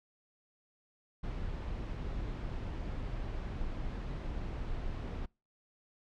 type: noise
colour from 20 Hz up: brown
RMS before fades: -38 dBFS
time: 1.23-5.26 s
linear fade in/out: 10 ms
effects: noise-tail reverb RT60 0.3 s tail -26 dB re dry + low-pass 4000 Hz 12 dB/octave